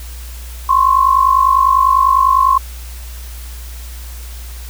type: tone pair together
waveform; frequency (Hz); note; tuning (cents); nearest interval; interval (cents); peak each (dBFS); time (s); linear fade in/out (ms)
sine; 1042 / 1092; C6 / C#6; -7 / -26; minor second; 81; -11; 0.69-2.58; 5
effects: added 60 Hz sine -27 dBFS peak until 4.69 s + white hiss -37 dBFS RMS until 4.69 s